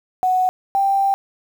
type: tone pair in turn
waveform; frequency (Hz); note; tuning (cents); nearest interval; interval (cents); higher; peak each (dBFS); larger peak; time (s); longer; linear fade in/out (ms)
sine; 740 / 786.5; F#5 / G5; 0 / +6; minor second; 106; second; -14; neither; 0.23-0.49 / 0.75-1.14; second; 0
effects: 7-bit